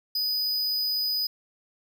square tone, 4978 Hz, D#8, in tune, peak -25 dBFS, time 0.15-1.27 s, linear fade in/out 5 ms, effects none

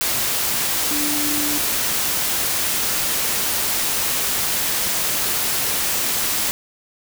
sine tone in noise, 295.2 Hz, D4, 9 cents sharp, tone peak -25 dBFS, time 0.91-1.58 s, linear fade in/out 0 ms, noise white, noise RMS -21 dBFS, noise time 0.01-6.51 s, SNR -7 dB, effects none

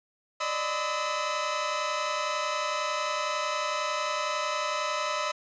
sawtooth tone cluster, 581 / 612 / 1012 / 1295 Hz, D5 / D#5 / B5 / E6, -19 / -29 / +42 / -31 cents, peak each -33 / -30 / -29 / -28 dBFS, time 0.4-5.32 s, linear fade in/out 10 ms, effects resampled to 16000 Hz + 9-bit

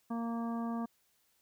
harmonic tone, 231.8 Hz, A#3, 10 cents flat, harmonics 1 / 2 / 3 / 4 / 5 / 7, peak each -34 / -48 / -44 / -47 / -46 / -58 dBFS, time 0.1-0.86 s, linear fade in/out 10 ms, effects white hiss -73 dBFS RMS until 1.41 s

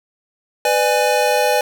square chord, G# diminished, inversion first, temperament just, 498.4 / 598 / 830.6 Hz, B4 / D5 / G#5, +16 / +31 / 0 cents, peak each -19 dBFS, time 0.65-1.61 s, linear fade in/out 2 ms, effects none

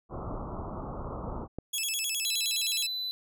pink low-pass noise, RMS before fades -37 dBFS, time 0.09-1.48 s, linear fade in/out 50 ms, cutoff 1300 Hz, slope 96 dB/octave
click, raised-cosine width 2 ms, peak -22 dBFS, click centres 1.586 s
15% pulse tone with vibrato, 2960 Hz, F#7, in tune, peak -22 dBFS, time 1.73-2.87 s, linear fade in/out 10 ms, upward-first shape square, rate 9.6 Hz, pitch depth 210 cents each way
triangle tone, 4001 Hz, B7, 22 cents sharp, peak -30 dBFS, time 2.25-3.11 s, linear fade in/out 0 ms
effects none

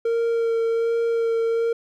triangle tone with vibrato, 460 Hz, A#4, 23 cents flat, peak -17 dBFS, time 0.05-1.73 s, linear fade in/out 5 ms, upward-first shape sine, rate 1.3 Hz, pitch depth 13 cents each way, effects none

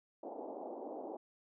white band-pass noise, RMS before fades -45 dBFS, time 0.23-1.17 s, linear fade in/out 5 ms, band 250 to 810 Hz, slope 48 dB/octave, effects none

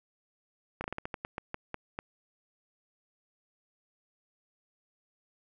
slowing click train, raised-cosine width 0.5 ms, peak -20 dBFS, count 12, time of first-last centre 0.81-1.989 s, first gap 31 ms, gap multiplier 1.23, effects none

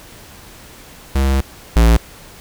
square tone pair in turn, 67.4 / 56.85 Hz, C#2 / A#1, -48 / -43 cents, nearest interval minor third, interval 295 cents, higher first, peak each -13 / -8 dBFS, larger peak second, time 1.15-1.41 / 1.76-1.97 s, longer first, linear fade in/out 5 ms, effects pink hiss -40 dBFS RMS until 2.4 s

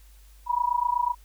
sine tone with amplitude modulation, 970 Hz, B5, 31 cents flat, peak -18 dBFS, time 0.46-1.15 s, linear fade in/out 50 ms, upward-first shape sine, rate 28.1 Hz, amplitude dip 90%, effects added 50 Hz sine -49 dBFS peak until 1.24 s + white hiss -60 dBFS RMS until 1.24 s

